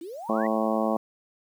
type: exponential sweep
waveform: sine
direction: up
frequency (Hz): 310.5 to 2038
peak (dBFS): -35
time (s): 0.01-0.47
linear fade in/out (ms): 5
type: harmonic tone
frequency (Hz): 110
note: A2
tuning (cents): 0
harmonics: 2 / 3 / 4 / 5 / 6 / 7 / 8 / 9 / 10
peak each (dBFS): -27 / -32 / -34 / -29 / -30 / -32 / -37 / -37 / -34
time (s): 0.29-0.97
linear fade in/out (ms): 5
effects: 9-bit